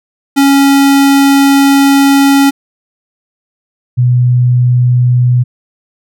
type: tone pair in turn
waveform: square / sine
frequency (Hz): 277.2 / 123.74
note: C#4 / B2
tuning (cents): 0 / +4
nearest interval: octave + major second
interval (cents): 1396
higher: first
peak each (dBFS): -5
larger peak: neither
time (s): 0.36-2.51 / 3.97-5.44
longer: first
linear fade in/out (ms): 20
effects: none